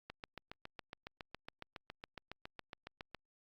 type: click train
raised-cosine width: 0.3 ms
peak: -29 dBFS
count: 23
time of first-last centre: 0.1-3.147 s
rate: 7.22 Hz
effects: Opus 48 kbps